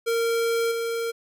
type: tone with level steps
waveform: square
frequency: 461.6 Hz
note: A#4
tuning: 17 cents flat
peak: -22 / -26 dBFS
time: 0.06-1.12 s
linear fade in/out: 20 ms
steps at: 0.71 s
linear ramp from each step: 10 ms
effects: none